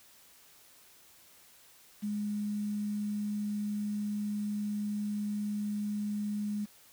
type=tone with quantisation; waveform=sine; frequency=207.7 Hz; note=G#3; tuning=in tune; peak=-31 dBFS; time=2.02-6.66 s; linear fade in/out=20 ms; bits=9; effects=white hiss -59 dBFS RMS until 6.92 s